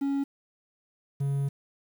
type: tone pair in turn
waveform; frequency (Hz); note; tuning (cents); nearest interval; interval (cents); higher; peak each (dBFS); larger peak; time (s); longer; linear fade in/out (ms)
triangle; 277.7 / 139.41; C#4 / C#3; +3 / +10; octave; 1193; first; -23; neither; 0.01-0.24 / 1.2-1.49; second; 10
effects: 9-bit